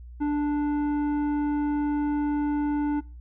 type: tone with tanh clipping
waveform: sine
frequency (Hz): 293.7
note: D4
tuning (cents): 0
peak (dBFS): -24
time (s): 0.2-3.01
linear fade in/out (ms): 20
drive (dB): 10
effects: noise-tail reverb RT60 0.3 s tail -21 dB re dry + added 60 Hz sine -40 dBFS peak until 3.2 s